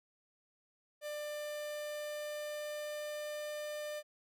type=tone with pitch glide; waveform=45% pulse; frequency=595 to 598.8 Hz; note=D5 to D5; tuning=+22 to +33 cents; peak=-39 dBFS; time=1.01-4.03 s; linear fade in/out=50 ms; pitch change=+11 cents; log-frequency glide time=1.28-3.56 s; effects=none